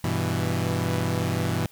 sawtooth chord, E minor, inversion first, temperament equal, 98 / 123.47 / 164.81 Hz, G2 / B2 / E3, 0 / 0 / 0 cents, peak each -24 dBFS, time 0.04-1.66 s, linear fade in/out 0 ms, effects white hiss -55 dBFS RMS until 1.71 s

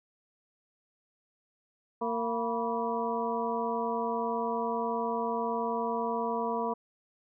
harmonic tone with a mistuned harmonic, 230.2 Hz, A#3, 22 cents flat, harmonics 1 / 2 / 3 / 4 / 5, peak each -36 / -33 / -36 / -33 / -39 dBFS, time 2.01-6.74 s, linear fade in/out 10 ms, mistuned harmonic 4, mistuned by +94 cents, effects none

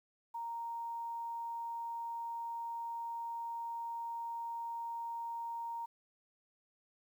sine tone with quantisation, 930 Hz, A#5, 4 cents flat, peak -38 dBFS, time 0.34-5.86 s, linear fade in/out 10 ms, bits 11, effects none

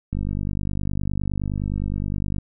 click train, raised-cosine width 5 ms, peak -14 dBFS, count 113, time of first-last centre 0.13-2.384 s, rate 49.7 Hz, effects none

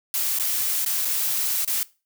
blue noise with dropouts, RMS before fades -24 dBFS, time 0.14-1.83 s, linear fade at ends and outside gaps 1 ms, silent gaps 0.388-0.397 / 0.848-0.861 / 1.049-1.053 / 1.648-1.676 s, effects noise-tail reverb RT60 0.3 s tail -20 dB re dry

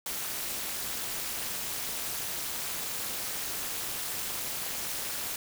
white noise with amplitude modulation, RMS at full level -31 dBFS, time 0.06-5.36 s, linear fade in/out 2 ms, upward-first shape sine, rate 275 Hz, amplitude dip 85%, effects none

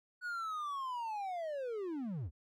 triangle linear sweep, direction down, 1480 to 60.9 Hz, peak -35 dBFS, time 0.21-2.31 s, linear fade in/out 50 ms, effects none

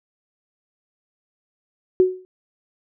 sine tone with exponential decay, 370 Hz, F#4, in tune, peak -8 dBFS, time 2-2.25 s, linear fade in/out 0 ms, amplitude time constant 54 ms, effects none

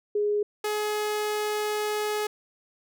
sine / sawtooth tone pair in turn, 415.3 / 422.1 Hz, G#4 / G#4, 0 / +28 cents, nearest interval unison, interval 28 cents, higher second, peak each -22 dBFS, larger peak neither, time 0.15-0.43 / 0.64-2.27 s, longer second, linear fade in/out 5 ms, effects none

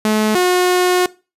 sawtooth tone pair in turn, 215.1 / 361.8 Hz, A3 / F#4, -39 / -39 cents, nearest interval major sixth, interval 900 cents, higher second, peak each -9 / -8 dBFS, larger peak second, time 0.05-0.35 / 0.35-1.06 s, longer second, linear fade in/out 2 ms, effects noise-tail reverb RT60 0.3 s tail -20 dB re dry + resampled to 32000 Hz

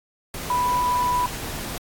sine tone in noise, 987.8 Hz, B5, in tune, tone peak -19 dBFS, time 0.5-1.26 s, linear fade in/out 2 ms, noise pink, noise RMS -32 dBFS, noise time 0.34-1.78 s, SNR +10 dB, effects AAC 64 kbps

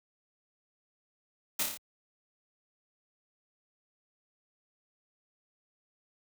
white noise with echo, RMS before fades -30 dBFS, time 1.59-1.63 s, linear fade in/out 5 ms, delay 29 ms, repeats 5, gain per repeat -3 dB, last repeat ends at 1.775 s, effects high-pass 60 Hz 12 dB/octave

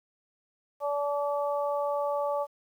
harmonic tone, 287.8 Hz, D4, 35 cents flat, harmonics 2 / 3 / 4, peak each -28 / -33 / -35 dBFS, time 0.8-2.47 s, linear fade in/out 50 ms, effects 10-bit

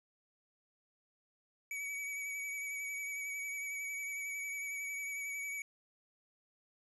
square tone with vibrato, 2272 Hz, C#7, 42 cents sharp, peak -39 dBFS, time 1.71-5.62 s, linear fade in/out 2 ms, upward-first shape sine, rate 11 Hz, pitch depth 25 cents each way, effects resampled to 32000 Hz + 12-bit

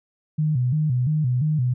sine tone with vibrato, 138.59 Hz, C#3, in tune, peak -18 dBFS, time 0.38-1.74 s, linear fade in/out 10 ms, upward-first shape square, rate 2.9 Hz, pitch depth 180 cents each way, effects none

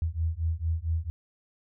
sine beating tone pair, 79.7 / 84.1 Hz, D#2 / E2, +42 / +35 cents, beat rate 4.4 Hz, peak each -29 dBFS, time 0.02-1.1 s, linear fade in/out 0 ms, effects none

